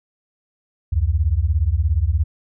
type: beating tone pair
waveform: sine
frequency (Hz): 69.6 / 86.6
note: C#2 / F2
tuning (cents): +8 / -14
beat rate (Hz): 17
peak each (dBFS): -18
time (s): 0.92-2.24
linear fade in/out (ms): 10
effects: none